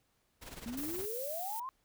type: noise with tremolo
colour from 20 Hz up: pink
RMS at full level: -45 dBFS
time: 0.41-1.06 s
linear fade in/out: 20 ms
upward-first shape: sine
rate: 19 Hz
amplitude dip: 70%
type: exponential sweep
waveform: sine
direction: up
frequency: 225.9 to 1083 Hz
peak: -38 dBFS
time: 0.66-1.69 s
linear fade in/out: 0 ms
type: noise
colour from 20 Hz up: violet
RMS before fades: -42 dBFS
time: 0.77-1.6 s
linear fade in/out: 5 ms
effects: pink hiss -75 dBFS RMS until 1.84 s